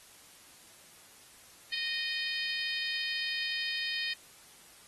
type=harmonic tone; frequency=618 Hz; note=D#5; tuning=12 cents flat; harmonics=3 / 4 / 5 / 6 / 7 / 8; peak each=-37 / -38 / -39 / -40 / -40 / -41 dBFS; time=1.72-4.14 s; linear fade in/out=10 ms; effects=white hiss -56 dBFS RMS until 4.87 s + AAC 32 kbps